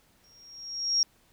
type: tone with exponential growth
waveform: sine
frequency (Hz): 5588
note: F8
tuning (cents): 0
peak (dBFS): -19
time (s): 0.24-1.03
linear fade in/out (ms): 1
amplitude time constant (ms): 170
effects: pink hiss -64 dBFS RMS until 1.32 s